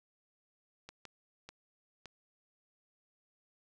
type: clicks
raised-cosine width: 0.2 ms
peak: -30 dBFS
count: 4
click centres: 0.89 / 1.053 / 1.49 / 2.057 s
effects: none